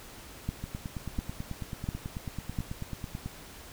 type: two click trains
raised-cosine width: 5 ms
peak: -18 / -23 dBFS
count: 4 / 25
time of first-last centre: 0.49-2.588 / 0.64-3.26 s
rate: 1.43 / 9.16 Hz
effects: pink hiss -48 dBFS RMS until 3.72 s